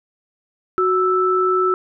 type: tone pair together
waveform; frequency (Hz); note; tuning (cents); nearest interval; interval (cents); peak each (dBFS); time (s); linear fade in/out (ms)
sine; 370 / 1318.5; F#4 / E6; 0 / 0; octave + minor seventh; 2200; -17 / -17; 0.78-1.74; 0
effects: none